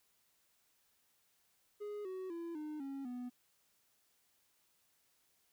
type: tone with pitch steps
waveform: triangle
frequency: 415.3 / 374.3 / 337.3 / 304 / 274 / 246.9 Hz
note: G#4 / F#4 / E4 / D#4 / C#4 / B3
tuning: 0 / +20 / +40 / -40 / -20 / 0 cents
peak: -39 dBFS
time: 1.8-3.3 s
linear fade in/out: 20 ms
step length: 250 ms
effects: white hiss -75 dBFS RMS until 5.52 s